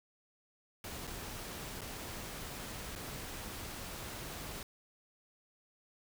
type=noise with dropouts; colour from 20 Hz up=pink; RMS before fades=-44 dBFS; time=0.84-4.63 s; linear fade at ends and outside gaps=2 ms; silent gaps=1.071-1.074 / 1.809-1.816 / 2.953-2.959 s; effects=none